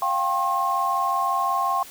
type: chord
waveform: sine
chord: F suspended second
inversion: none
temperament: equal with one note detuned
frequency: 698.5 / 784 / 1073.4 Hz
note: F5 / G5 / C6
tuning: 0 / 0 / +44 cents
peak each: -28 / -26 / -22 dBFS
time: 0.02-1.83 s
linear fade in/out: 2 ms
effects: white hiss -43 dBFS RMS until 1.9 s